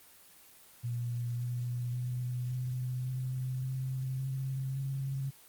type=tone with pitch steps; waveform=sine; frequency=120 / 122.1 / 124.23 / 126.4 / 128.61 / 130.86 / 133.15 / 135.48 Hz; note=B2 / B2 / B2 / B2 / C3 / C3 / C3 / C#3; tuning=-49 / -19 / +11 / +41 / -29 / +1 / +31 / -39 cents; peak=-32 dBFS; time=0.83-5.31 s; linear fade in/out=20 ms; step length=560 ms; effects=white hiss -57 dBFS RMS until 5.48 s + Opus 24 kbps